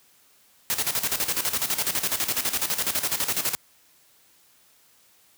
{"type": "noise with tremolo", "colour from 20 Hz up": "white", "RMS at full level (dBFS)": -24, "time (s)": [0.7, 3.55], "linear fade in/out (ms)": 0, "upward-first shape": "square", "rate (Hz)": 12, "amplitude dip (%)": 70, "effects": ["white hiss -59 dBFS RMS until 5.37 s", "high-pass 60 Hz 12 dB/octave"]}